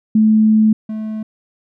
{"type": "tone pair in turn", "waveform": ["sine", "triangle"], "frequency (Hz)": [217.1, 217.1], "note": ["A3", "A3"], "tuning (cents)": [-23, -23], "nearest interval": "unison", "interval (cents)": 0, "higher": "neither", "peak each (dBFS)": [-8, -19], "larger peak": "first", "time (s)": [[0.15, 0.73], [0.89, 1.23]], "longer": "first", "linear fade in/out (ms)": 5, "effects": []}